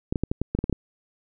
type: clicks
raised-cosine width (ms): 3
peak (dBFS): -11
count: 10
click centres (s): 0.125 / 0.158 / 0.236 / 0.315 / 0.416 / 0.55 / 0.589 / 0.641 / 0.697 / 0.727
effects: none